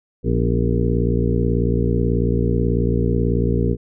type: harmonic tone with a mistuned harmonic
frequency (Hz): 58.27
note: A#1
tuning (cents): 0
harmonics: 1 / 2 / 3 / 4 / 5 / 6 / 7 / 8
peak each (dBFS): -21 / -21 / -23 / -25 / -29 / -29 / -25 / -27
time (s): 0.23-3.77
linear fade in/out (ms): 50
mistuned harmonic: 4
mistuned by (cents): +77
effects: none